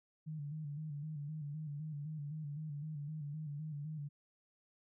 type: tone with vibrato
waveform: sine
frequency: 150 Hz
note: D3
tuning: 37 cents sharp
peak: -40 dBFS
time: 0.26-4.09 s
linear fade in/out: 20 ms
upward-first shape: square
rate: 3.9 Hz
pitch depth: 64 cents each way
effects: none